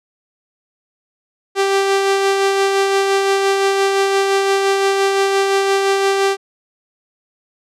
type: tone with tremolo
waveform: sawtooth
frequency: 392 Hz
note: G4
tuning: in tune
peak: -8 dBFS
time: 1.55-6.37 s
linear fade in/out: 50 ms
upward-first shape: sine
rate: 5.8 Hz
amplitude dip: 30%
effects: low-pass 8000 Hz 12 dB/octave